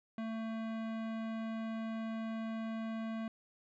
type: tone with hard clipping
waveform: sine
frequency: 223.6 Hz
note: A3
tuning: 28 cents sharp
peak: -39 dBFS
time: 0.18-3.28 s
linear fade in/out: 2 ms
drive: 18 dB
effects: resampled to 16000 Hz